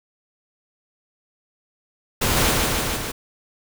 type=noise with echo; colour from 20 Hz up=pink; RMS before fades=-20 dBFS; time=2.21-2.52 s; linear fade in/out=10 ms; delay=150 ms; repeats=4; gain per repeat=-2 dB; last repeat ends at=3.12 s; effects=none